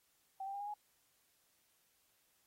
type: tone with pitch steps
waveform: sine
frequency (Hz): 773 / 787.9 / 803 / 818.5 / 834.2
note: G5 / G5 / G5 / G#5 / G#5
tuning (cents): -24 / +9 / +41 / -25 / +7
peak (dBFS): -40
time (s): 0.4-0.74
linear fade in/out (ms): 5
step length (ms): 68
effects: white hiss -75 dBFS RMS until 2.46 s + AAC 48 kbps